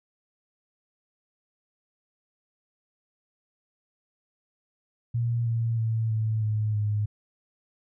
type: tone with pitch steps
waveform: sine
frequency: 117.8 / 115.11 / 112.48 / 109.91 / 107.4 / 104.95 Hz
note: A#2 / A#2 / A2 / A2 / A2 / G#2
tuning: +19 / -21 / +39 / -1 / -41 / +19 cents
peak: -23 dBFS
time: 5.14-7.06 s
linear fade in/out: 10 ms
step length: 320 ms
effects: none